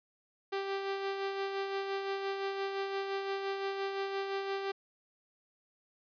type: tone with tremolo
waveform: sawtooth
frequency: 392 Hz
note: G4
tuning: in tune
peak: -28 dBFS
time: 0.52-4.72 s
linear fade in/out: 10 ms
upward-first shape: sine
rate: 5.8 Hz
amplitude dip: 40%
effects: resampled to 11025 Hz